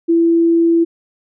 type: tone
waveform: sine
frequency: 334.4 Hz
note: E4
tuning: 25 cents sharp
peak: -9 dBFS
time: 0.08-0.85 s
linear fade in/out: 20 ms
effects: none